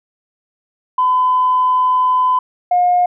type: tone pair in turn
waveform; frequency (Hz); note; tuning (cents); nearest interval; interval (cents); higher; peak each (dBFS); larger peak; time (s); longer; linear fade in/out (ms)
sine; 1011 / 714.9; B5 / F5; +40 / +40; tritone; 600; first; -10 / -9; second; 0.98-2.39 / 2.71-3.06; first; 5
effects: tanh soft clip ceiling -5 dBFS